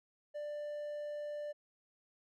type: tone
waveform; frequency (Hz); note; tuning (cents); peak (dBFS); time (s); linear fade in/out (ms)
triangle; 591; D5; +11; -37; 0.34-1.53; 20
effects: none